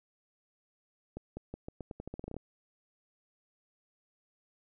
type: accelerating click train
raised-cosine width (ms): 2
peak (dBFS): -27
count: 15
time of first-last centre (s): 1.17-2.366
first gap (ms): 200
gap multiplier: 0.85
effects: none